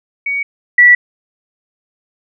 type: tone pair in turn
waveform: sine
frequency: 2249 / 1952.6 Hz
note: C#7 / B6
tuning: +24 / -20 cents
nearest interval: major second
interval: 244 cents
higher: first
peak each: -15 / -3 dBFS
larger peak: second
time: 0.26-0.43 / 0.78-0.95 s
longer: neither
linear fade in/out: 5 ms
effects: none